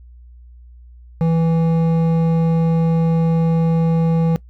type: tone with hard clipping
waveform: sine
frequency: 164.5 Hz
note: E3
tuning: 3 cents flat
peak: -15 dBFS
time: 1.21-4.36 s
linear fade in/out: 0 ms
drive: 10 dB
effects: noise-tail reverb RT60 0.1 s tail -20 dB re dry + added 60 Hz sine -39 dBFS peak until 4.49 s